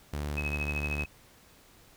sawtooth tone, 73.42 Hz, D2, in tune, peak -28 dBFS, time 0.13-1.05 s, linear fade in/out 5 ms
sine tone with tremolo, 2557 Hz, D#7, 47 cents sharp, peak -29 dBFS, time 0.37-1.06 s, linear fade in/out 5 ms, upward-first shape triangle, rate 13 Hz, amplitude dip 90%
effects pink hiss -58 dBFS RMS until 1.96 s

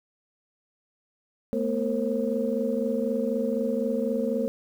sine tone cluster, 219.4 / 243.4 / 461 / 536 Hz, A3 / B3 / A#4 / C5, -5 / -25 / -19 / +42 cents, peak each -29 dBFS, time 1.53-4.48 s, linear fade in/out 0 ms, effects tanh soft clip ceiling -13 dBFS + 9-bit

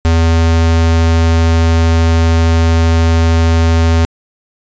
square tone, 82.41 Hz, E2, in tune, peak -8 dBFS, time 0.05-4.05 s, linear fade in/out 0 ms, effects resampled to 16000 Hz

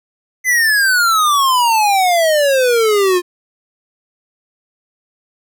square exponential sweep, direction down, 2048 to 349.2 Hz, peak -11 dBFS, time 0.44-3.22 s, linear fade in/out 50 ms, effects none

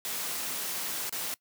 white noise with dropouts, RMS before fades -34 dBFS, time 0.05-1.34 s, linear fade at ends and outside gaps 0 ms, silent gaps 1.094-1.125 s, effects noise-tail reverb RT60 0.1 s tail -21 dB re dry + high-pass 150 Hz 12 dB/octave

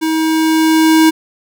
square tone with level ramp, 318.6 Hz, D#4, 41 cents sharp, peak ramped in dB -14 to -6 dBFS, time 0.01-1.11 s, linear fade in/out 20 ms, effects none

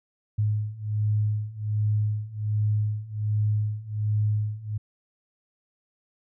sine beating tone pair, 105.2 / 106.5 Hz, G#2 / G#2, +23 / +44 cents, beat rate 1.3 Hz, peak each -27 / -25 dBFS, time 0.38-4.78 s, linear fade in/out 10 ms, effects none

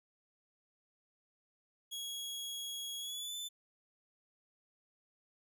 sawtooth tone with pitch glide, 3322 to 3518 Hz, G#7 to A7, 0 to -1 cents, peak -37 dBFS, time 1.91-3.49 s, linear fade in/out 20 ms, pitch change +99 cents, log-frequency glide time 2.99-3.35 s, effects none

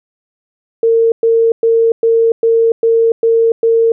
sine tone bursts, 456.6 Hz, A#4, 36 cents flat, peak -7 dBFS, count 8, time 0.83-3.92 s, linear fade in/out 2 ms, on 290 ms, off 110 ms, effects none

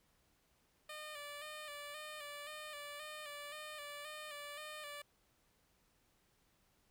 10% pulse tone with vibrato, 595 Hz, D5, 22 cents sharp, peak -38 dBFS, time 0.89-5.02 s, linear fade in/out 5 ms, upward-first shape square, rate 1.9 Hz, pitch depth 40 cents each way, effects pink hiss -75 dBFS RMS until 6.9 s

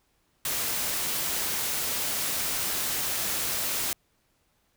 white noise, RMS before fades -29 dBFS, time 0.45-3.93 s, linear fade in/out 2 ms, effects pink hiss -70 dBFS RMS until 4.76 s

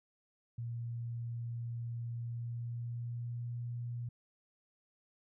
sine tone with pitch glide, 117.7 to 119.76 Hz, A#2 to A#2, +17 to +47 cents, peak -37 dBFS, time 0.58-4.09 s, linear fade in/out 5 ms, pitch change +30 cents, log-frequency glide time 2.15-3.59 s, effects none

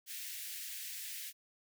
white high-pass noise, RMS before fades -44 dBFS, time 0.06-1.33 s, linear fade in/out 50 ms, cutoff 1700 Hz, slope 48 dB/octave, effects none

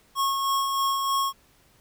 square tone with tremolo, 1093 Hz, C#6, 25 cents flat, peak -22 dBFS, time 0.15-1.33 s, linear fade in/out 50 ms, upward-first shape sine, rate 3.2 Hz, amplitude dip 35%, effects pink hiss -60 dBFS RMS until 1.8 s

